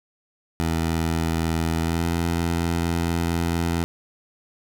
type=tone with pitch glide; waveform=15% pulse; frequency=81.9 to 84.4 Hz; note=E2 to E2; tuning=-11 to +41 cents; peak=-15 dBFS; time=0.6-3.84 s; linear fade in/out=0 ms; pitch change=+52 cents; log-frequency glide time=1.81-2.07 s; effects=none